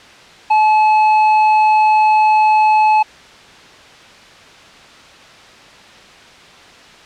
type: tone with hard clipping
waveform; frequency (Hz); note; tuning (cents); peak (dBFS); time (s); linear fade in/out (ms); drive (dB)
triangle; 860; A5; -40; -10; 0.5-3.03; 10; 10
effects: white hiss -40 dBFS RMS until 7.05 s + low-pass 4000 Hz 12 dB/octave